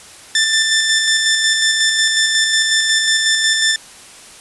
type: tone with tremolo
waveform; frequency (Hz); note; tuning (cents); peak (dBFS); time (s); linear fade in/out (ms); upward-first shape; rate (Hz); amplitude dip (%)
15% pulse; 1774; A6; +14; -5; 0.35-3.76; 2; square; 5.5; 30
effects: white hiss -39 dBFS RMS until 4.4 s + resampled to 24000 Hz